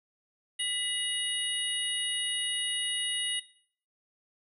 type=tone cluster; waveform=sine; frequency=1990 / 2897 / 3756 / 9460 Hz; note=B6 / F#7 / A#7 / D9; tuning=+13 / -37 / +12 / +12 cents; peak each=-38 / -31 / -37 / -34 dBFS; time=0.59-3.4 s; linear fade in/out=10 ms; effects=noise-tail reverb RT60 0.5 s tail -17 dB re dry + tanh soft clip ceiling -20 dBFS